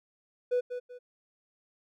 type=tone with echo; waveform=triangle; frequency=493.9 Hz; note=B4; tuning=in tune; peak=-21 dBFS; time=0.51-0.61 s; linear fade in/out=20 ms; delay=190 ms; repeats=2; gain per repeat=-10 dB; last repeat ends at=0.99 s; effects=tanh soft clip ceiling -20 dBFS

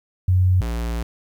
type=tone pair in turn; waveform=sine / square; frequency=91.9 / 57.89 Hz; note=F#2 / A#1; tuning=-11 / -11 cents; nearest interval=minor sixth; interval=800 cents; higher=first; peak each=-13 / -23 dBFS; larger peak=first; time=0.28-0.61 / 0.61-1.03 s; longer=second; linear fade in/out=5 ms; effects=9-bit

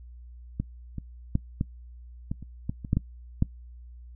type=clicks; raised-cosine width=5 ms; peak=-15 / -21 / -11 / -13 / -17 / -28 / -16 / -23 / -10 / -11 / -9 dBFS; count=11; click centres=0.6 / 0.983 / 1.354 / 1.611 / 2.315 / 2.426 / 2.695 / 2.848 / 2.931 / 2.97 / 3.424 s; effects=noise-tail reverb RT60 0.1 s tail -21 dB re dry + added 60 Hz sine -43 dBFS peak until 4.15 s

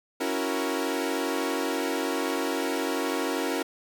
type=chord; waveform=sawtooth; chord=F# dominant seventh; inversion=second; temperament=equal; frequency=277.2 / 329.6 / 370 / 466.2 Hz; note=C#4 / E4 / F#4 / A#4; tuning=0 / 0 / 0 / 0 cents; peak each=-27 / -28 / -29 / -28 dBFS; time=0.2-3.63 s; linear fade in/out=10 ms; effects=none

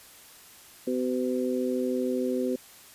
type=harmonic tone; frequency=126.7 Hz; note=B2; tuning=45 cents sharp; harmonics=2 / 3 / 4; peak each=-28 / -30 / -31 dBFS; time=0.87-2.56 s; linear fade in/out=5 ms; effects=white hiss -51 dBFS RMS until 2.94 s + resampled to 32000 Hz

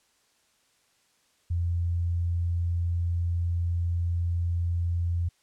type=tone; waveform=sine; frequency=86 Hz; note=F2; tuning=26 cents flat; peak=-24 dBFS; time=1.5-5.29 s; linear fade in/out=10 ms; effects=white hiss -67 dBFS RMS until 5.42 s + low-pass 9000 Hz 12 dB/octave

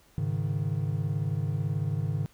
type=chord; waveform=triangle; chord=Ab suspended fourth; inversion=none; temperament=equal with one note detuned; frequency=103.83 / 137.32 / 155.56 Hz; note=Ab2 / Db3 / Eb3; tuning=0 / -16 / 0 cents; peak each=-29 dBFS; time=0.18-2.26 s; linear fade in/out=0 ms; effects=pink hiss -61 dBFS RMS until 2.33 s

